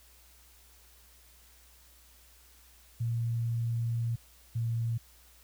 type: tone pair in turn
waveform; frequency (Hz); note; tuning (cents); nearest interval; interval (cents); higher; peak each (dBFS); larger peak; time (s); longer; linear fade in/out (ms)
sine; 116.54 / 115.73; A#2 / A#2; 0 / -12; unison; 12; first; -28; neither; 3-4.16 / 4.55-4.98; first; 10
effects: added 60 Hz sine -60 dBFS peak until 5.43 s + white hiss -60 dBFS RMS until 5.43 s